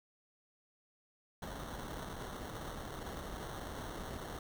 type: noise with sample-and-hold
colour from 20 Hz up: pink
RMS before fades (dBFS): -44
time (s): 1.42-4.39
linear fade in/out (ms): 2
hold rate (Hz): 2450
effects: none